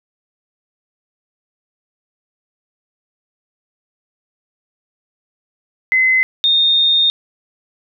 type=tone pair in turn; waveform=sine; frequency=2045 / 3669 Hz; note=C7 / A#7; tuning=-40 / -28 cents; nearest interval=minor seventh; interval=1012 cents; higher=second; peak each=-10 dBFS; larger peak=neither; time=5.92-6.23 / 6.44-7.1 s; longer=second; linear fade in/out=0 ms; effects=none